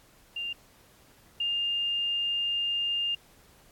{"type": "tone pair in turn", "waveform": "sine", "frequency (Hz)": [2794, 2810], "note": ["F7", "F7"], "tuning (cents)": [0, 10], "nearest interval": "unison", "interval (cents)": 10, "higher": "second", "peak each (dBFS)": [-31, -26], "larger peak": "second", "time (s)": [[0.36, 0.53], [1.4, 3.15]], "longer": "second", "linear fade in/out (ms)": 5, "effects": ["pink hiss -59 dBFS RMS until 3.71 s", "AAC 64 kbps"]}